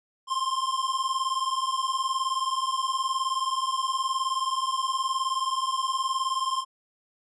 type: beating tone pair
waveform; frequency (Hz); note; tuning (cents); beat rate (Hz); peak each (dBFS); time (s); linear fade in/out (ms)
square; 1046.5 / 1065.5; C6 / C6; 0 / +31; 19; -29; 0.27-6.65; 50
effects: resampled to 22050 Hz